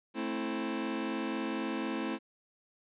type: chord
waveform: sawtooth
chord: A minor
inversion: none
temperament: just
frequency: 220 / 264 / 330 Hz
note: A3 / C4 / E4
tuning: 0 / +16 / +2 cents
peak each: -33 / -33 / -32 dBFS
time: 0.14-2.19 s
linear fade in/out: 50 ms
effects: resampled to 8000 Hz + 11-bit